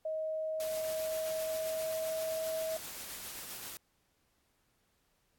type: tone with pitch glide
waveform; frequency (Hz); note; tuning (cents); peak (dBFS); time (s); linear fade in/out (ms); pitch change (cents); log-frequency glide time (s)
sine; 630 to 641; D#5 to E5; +21 to -49; -33; 0.05-2.77; 5; +30; 0.38-2.47
type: noise with tremolo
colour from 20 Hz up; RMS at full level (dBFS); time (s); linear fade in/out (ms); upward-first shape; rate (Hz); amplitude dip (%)
white; -43; 0.6-3.77; 0; sine; 7.6; 25
effects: pink hiss -75 dBFS RMS until 5.38 s + AAC 64 kbps